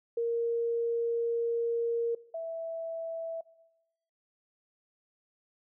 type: tone pair in turn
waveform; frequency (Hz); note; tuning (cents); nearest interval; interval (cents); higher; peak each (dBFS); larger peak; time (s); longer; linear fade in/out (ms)
sine; 466.2 / 658.1; A#4 / E5; 0 / -3; tritone; 597; second; -27 / -33; first; 0.17-2.15 / 2.34-3.41; first; 5
effects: noise-tail reverb RT60 1.0 s tail -21 dB re dry